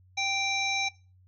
harmonic tone, 784 Hz, G5, in tune, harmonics 1 / 3 / 5 / 7 / 8, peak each -33 / -30 / -33 / -41 / -38 dBFS, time 0.17-0.89 s, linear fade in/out 10 ms, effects noise-tail reverb RT60 0.3 s tail -18 dB re dry + added 92 Hz sine -56 dBFS peak until 1.27 s

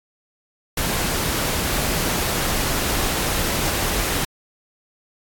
pink noise, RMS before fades -22 dBFS, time 0.77-4.25 s, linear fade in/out 5 ms, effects AAC 64 kbps

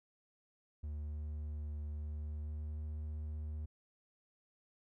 triangle tone with pitch glide, 74.9 to 76.3 Hz, D2 to D#2, +35 to -33 cents, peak -37 dBFS, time 0.83-3.66 s, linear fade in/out 10 ms, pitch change +32 cents, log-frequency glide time 2.18-2.84 s, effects none

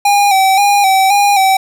square tone with vibrato, 790 Hz, G5, 13 cents sharp, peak -8 dBFS, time 0.05-1.57 s, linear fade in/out 5 ms, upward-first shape square, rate 1.9 Hz, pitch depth 48 cents each way, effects 8-bit

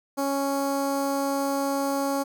15% pulse tone with notch filter, 277.1 Hz, C#4, 1 cent flat, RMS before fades -26 dBFS, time 0.17-2.24 s, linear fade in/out 20 ms, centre 2800 Hz, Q 0.76, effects none

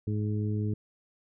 harmonic tone, 105.6 Hz, G#2, 29 cents sharp, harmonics 1 / 2 / 3 / 4, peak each -28 / -34 / -38 / -40 dBFS, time 0.07-0.74 s, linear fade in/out 5 ms, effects none

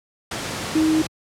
sine tone in noise, 314.8 Hz, D#4, 20 cents sharp, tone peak -15 dBFS, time 0.75-1.02 s, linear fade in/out 5 ms, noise pink, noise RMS -27 dBFS, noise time 0.31-1.07 s, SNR +9 dB, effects high-pass 100 Hz 12 dB/octave + low-pass 9000 Hz 12 dB/octave

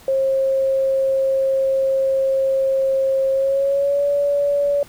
sine tone with pitch glide, 536 to 571.2 Hz, C5 to D5, +42 to -48 cents, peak -15 dBFS, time 0.08-4.83 s, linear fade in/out 2 ms, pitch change +110 cents, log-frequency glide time 3.32-4.05 s, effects pink hiss -46 dBFS RMS until 4.88 s

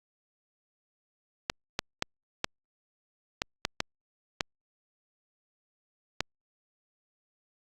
clicks, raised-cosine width 0.2 ms, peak -9 dBFS, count 9, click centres 1.499 / 1.791 / 2.024 / 2.444 / 3.419 / 3.651 / 3.804 / 4.408 / 6.206 s, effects Opus 48 kbps

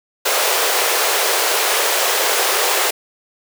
pink high-pass noise, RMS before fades -17 dBFS, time 0.25-2.91 s, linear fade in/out 10 ms, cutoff 400 Hz, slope 48 dB/octave, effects none

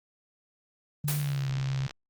sine tone with pitch glide, 146.83 to 133.87 Hz, D3 to C3, 0 to +40 cents, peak -27 dBFS, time 1.04-1.87 s, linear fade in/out 5 ms, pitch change -160 cents, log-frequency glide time 1.17-1.5 s
white noise with exponential decay, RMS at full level -29 dBFS, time 1.08-1.51 s, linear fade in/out 1 ms, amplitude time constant 93 ms
click train, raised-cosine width 0.2 ms, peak -22 dBFS, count 49, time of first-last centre 1.2-1.909 s, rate 67.7 Hz
effects Opus 24 kbps

